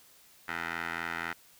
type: tone with band-pass filter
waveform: 15% pulse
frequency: 83.9 Hz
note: E2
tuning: 31 cents sharp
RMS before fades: -36 dBFS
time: 0.48-1.33 s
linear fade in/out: 5 ms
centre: 1700 Hz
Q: 2.7
effects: white hiss -59 dBFS RMS until 1.59 s